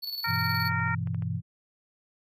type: tone with tremolo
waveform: square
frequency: 4435 Hz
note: C#8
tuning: in tune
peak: -31 dBFS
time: 0.02-0.7 s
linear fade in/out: 20 ms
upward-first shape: square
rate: 19 Hz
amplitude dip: 50%
type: harmonic tone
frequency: 462 Hz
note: A#4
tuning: 16 cents flat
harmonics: 2 / 3 / 4 / 5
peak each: -34 / -31 / -32 / -37 dBFS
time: 0.24-0.95 s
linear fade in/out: 5 ms
type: chord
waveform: sine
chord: E minor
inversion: first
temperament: just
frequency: 98.89 / 123.61 / 164.81 Hz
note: G2 / B2 / E3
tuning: +16 / +2 / 0 cents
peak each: -32 dBFS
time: 0.26-1.42 s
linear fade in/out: 50 ms
type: clicks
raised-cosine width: 0.5 ms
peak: -32 dBFS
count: 7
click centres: 0.542 / 0.719 / 0.796 / 0.877 / 1.073 / 1.146 / 1.223 s
effects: none